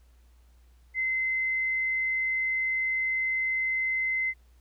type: tone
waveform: sine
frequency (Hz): 2060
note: C7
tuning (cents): -28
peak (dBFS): -25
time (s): 0.94-4.34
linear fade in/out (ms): 50
effects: added 60 Hz sine -55 dBFS peak until 4.6 s + pink hiss -69 dBFS RMS until 4.6 s